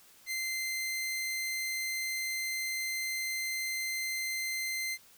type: tone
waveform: sawtooth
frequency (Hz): 2078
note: C7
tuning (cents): -12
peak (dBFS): -29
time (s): 0.26-4.98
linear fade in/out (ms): 50
effects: white hiss -59 dBFS RMS until 5.17 s